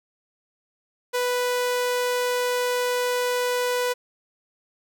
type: tone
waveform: sawtooth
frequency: 493.9 Hz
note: B4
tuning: in tune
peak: -18 dBFS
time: 1.13-3.94 s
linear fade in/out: 20 ms
effects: none